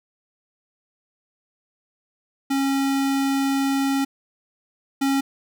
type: tone pair in turn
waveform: square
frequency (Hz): 273.4 / 273.4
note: C#4 / C#4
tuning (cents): -24 / -24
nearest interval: unison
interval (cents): 0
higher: neither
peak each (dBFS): -20 / -19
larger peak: second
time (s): 2.5-4.05 / 5.01-5.21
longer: first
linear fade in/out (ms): 10
effects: none